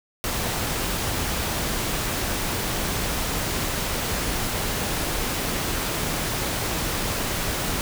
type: noise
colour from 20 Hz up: pink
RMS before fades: -26 dBFS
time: 0.24-7.81 s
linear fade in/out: 0 ms
effects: none